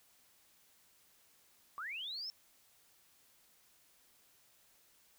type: linear sweep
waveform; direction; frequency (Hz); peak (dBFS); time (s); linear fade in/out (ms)
sine; up; 1100 to 5450; -40; 1.78-2.3; 0
effects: white hiss -68 dBFS RMS until 5.18 s